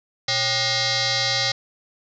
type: tone with frequency modulation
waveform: sine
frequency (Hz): 120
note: B2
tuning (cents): -49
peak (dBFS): -19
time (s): 0.28-1.52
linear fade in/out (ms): 5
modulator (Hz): 668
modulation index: 7.9
effects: none